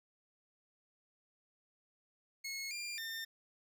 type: tone with pitch steps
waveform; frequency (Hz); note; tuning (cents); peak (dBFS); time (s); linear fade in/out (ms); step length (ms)
20% pulse; 2178 / 2393 / 1808; C#7 / D7 / A6; -31 / +32 / +47; -35; 2.44-3.25; 10; 270
effects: none